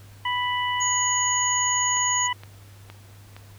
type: harmonic tone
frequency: 987.8 Hz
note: B5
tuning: in tune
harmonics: 1 / 2 / 3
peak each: -25 / -28 / -30 dBFS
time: 0.25-2.33 s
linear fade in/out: 5 ms
type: tone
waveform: sine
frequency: 6760 Hz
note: G#8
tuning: 30 cents sharp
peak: -23 dBFS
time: 0.8-2.28 s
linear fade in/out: 20 ms
type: click train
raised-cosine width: 0.3 ms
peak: -25 dBFS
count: 4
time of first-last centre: 1.97-3.365 s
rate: 2.15 Hz
effects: added 100 Hz sine -45 dBFS peak until 3.58 s + pink hiss -53 dBFS RMS until 3.58 s